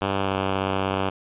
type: tone with pitch glide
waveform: 5% pulse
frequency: 98 to 96.26 Hz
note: G2 to G2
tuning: 0 to -31 cents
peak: -11 dBFS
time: 0.01-1.1 s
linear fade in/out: 10 ms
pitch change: -31 cents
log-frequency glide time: 0.13-0.35 s
effects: resampled to 8000 Hz